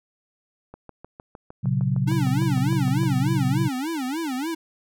click train, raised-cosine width 1 ms, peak -26 dBFS, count 16, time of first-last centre 0.74-3.034 s, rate 6.54 Hz
sine chord, F# major, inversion first, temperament equal with one note detuned, 116.54 / 136.68 / 185 Hz, A#2 / C#3 / F#3, 0 / -24 / 0 cents, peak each -25 / -22 / -26 dBFS, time 1.63-3.69 s, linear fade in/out 20 ms
square tone with vibrato, 290 Hz, D4, 22 cents flat, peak -26 dBFS, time 2.07-4.55 s, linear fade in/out 10 ms, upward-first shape sine, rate 3.4 Hz, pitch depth 250 cents each way
effects none

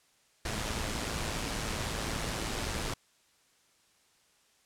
pink noise with amplitude modulation, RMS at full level -32 dBFS, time 0.45-2.94 s, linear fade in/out 5 ms, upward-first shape sine, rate 110 Hz, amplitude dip 50%, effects white hiss -67 dBFS RMS until 4.65 s + low-pass 9000 Hz 12 dB/octave

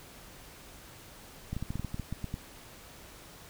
clicks, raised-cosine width 5 ms, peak -22 dBFS, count 12, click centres 1.53 / 1.566 / 1.626 / 1.705 / 1.756 / 1.796 / 1.847 / 1.944 / 1.997 / 2.126 / 2.243 / 2.341 s, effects pink hiss -51 dBFS RMS until 3.49 s

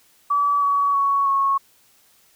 sine tone with pitch steps, 1148 / 1131.5 / 1115.3 / 1099.3 Hz, D6 / C#6 / C#6 / C#6, -40 / +35 / +10 / -15 cents, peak -16 dBFS, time 0.3-1.58 s, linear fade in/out 10 ms, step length 320 ms, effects white hiss -57 dBFS RMS until 2.35 s

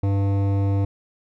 sine tone with hard clipping, 99 Hz, G2, 18 cents sharp, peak -20 dBFS, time 0.03-0.85 s, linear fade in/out 5 ms, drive 14 dB, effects none

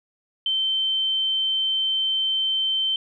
sine tone, 3100 Hz, G7, 20 cents flat, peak -20 dBFS, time 0.46-2.96 s, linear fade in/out 2 ms, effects none

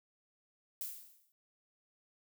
violet noise with exponential decay, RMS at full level -38 dBFS, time 0.81-1.32 s, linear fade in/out 1 ms, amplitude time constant 110 ms, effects noise-tail reverb RT60 0.1 s tail -26 dB re dry

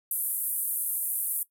white band-pass noise, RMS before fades -30 dBFS, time 0.11-1.43 s, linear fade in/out 2 ms, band 9500 to 14000 Hz, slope 48 dB/octave, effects noise-tail reverb RT60 0.1 s tail -18 dB re dry

